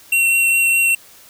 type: tone with vibrato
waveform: square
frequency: 2727 Hz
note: F7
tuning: 42 cents flat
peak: -13 dBFS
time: 0.12-0.95 s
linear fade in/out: 5 ms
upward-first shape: triangle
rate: 4.8 Hz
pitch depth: 11 cents each way
effects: white hiss -45 dBFS RMS until 1.29 s